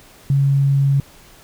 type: tone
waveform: sine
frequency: 138.59 Hz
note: C#3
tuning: in tune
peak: -12 dBFS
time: 0.3-1 s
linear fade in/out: 2 ms
effects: pink hiss -46 dBFS RMS until 1.43 s